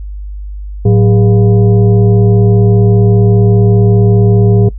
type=tone with frequency modulation; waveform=sine; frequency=110 Hz; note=A2; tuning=in tune; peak=-4 dBFS; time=0.85-4.69 s; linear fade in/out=5 ms; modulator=295 Hz; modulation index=0.83; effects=noise-tail reverb RT60 0.1 s tail -21 dB re dry + added 50 Hz sine -20 dBFS peak until 4.78 s